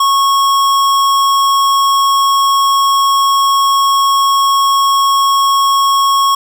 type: tone with hard clipping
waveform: sine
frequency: 1099 Hz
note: C#6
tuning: 15 cents flat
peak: -10 dBFS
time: 0-6.35 s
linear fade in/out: 5 ms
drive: 18 dB
effects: none